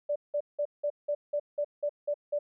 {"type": "tone bursts", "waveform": "sine", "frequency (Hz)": 585, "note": "D5", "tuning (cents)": -7, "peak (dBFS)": -26, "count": 10, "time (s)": [0.09, 2.39], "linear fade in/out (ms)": 10, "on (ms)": 68, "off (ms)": 180, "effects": []}